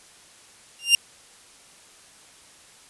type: tone with exponential growth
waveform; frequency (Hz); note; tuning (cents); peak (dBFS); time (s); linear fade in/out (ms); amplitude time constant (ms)
sawtooth; 2794; F7; 0; -6; 0.79-0.95; 1; 34
effects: white hiss -51 dBFS RMS until 2.89 s + resampled to 24000 Hz

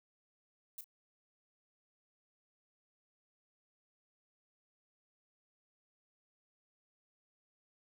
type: noise with echo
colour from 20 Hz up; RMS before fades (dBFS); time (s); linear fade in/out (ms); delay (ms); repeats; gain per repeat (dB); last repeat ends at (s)
violet; -45; 0.78-0.81; 2; 33; 1; -12; 0.843
effects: none

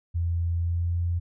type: tone with pitch glide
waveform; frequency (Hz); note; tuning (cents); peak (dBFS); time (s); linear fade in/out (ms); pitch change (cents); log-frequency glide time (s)
sine; 85 to 86.34; F2 to F2; -46 to -19; -23; 0.14-1.2; 20; +27; 0.57-0.98
effects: none

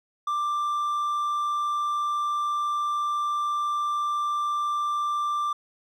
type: tone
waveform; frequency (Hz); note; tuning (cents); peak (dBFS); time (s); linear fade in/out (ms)
triangle; 1181; D6; +9; -22; 0.27-5.53; 5
effects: none

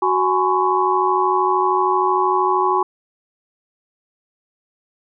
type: tone cluster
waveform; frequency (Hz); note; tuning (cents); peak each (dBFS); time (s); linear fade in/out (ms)
sine; 370.8 / 837 / 1012 / 1105; F#4 / G#5 / B5 / C#6; +4 / +13 / +42 / -6; -20; 0.02-2.83; 5
effects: none

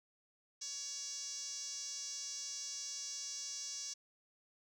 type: tone with band-pass filter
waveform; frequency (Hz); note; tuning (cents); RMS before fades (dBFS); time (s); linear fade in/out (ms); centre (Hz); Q
5% pulse; 563; C#5; +27; -44; 0.61-3.94; 10; 5900; 5.2
effects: none

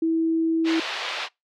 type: tone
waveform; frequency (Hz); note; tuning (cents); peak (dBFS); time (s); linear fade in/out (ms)
sine; 325.9; E4; -20; -19; 0.02-0.8; 5
type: band-pass noise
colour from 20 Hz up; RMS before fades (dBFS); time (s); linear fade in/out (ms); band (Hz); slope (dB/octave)
white; -30; 0.64-1.29; 50; 490 to 3900; 24
effects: noise-tail reverb RT60 0.2 s tail -25 dB re dry

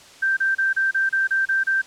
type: tone bursts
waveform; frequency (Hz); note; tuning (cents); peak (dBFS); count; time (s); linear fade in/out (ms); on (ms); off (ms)
sine; 1568; G6; 0; -17; 9; 0.22-1.818; 10; 150; 31
effects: white hiss -46 dBFS RMS until 1.86 s + low-pass 7000 Hz 12 dB/octave

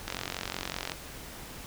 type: click train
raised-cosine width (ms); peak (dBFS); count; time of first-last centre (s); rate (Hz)
0.2; -15; 39; 0.08-0.919; 45.3
effects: pink hiss -44 dBFS RMS until 1.66 s

